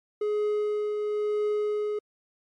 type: tone with tremolo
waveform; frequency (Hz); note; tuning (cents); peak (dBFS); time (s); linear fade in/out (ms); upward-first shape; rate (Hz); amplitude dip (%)
triangle; 420; G#4; +19; -21; 0.21-1.99; 5; triangle; 1; 35
effects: MP3 48 kbps